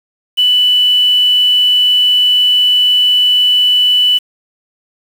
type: tone with quantisation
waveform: sine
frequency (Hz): 2978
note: F#7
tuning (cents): +11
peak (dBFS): -7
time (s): 0.37-4.19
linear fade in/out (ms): 20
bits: 5
effects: none